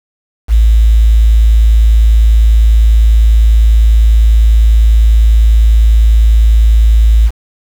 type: tone with quantisation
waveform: sine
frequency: 55 Hz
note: A1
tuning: in tune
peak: -3 dBFS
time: 0.48-7.31 s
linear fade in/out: 50 ms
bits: 5
effects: none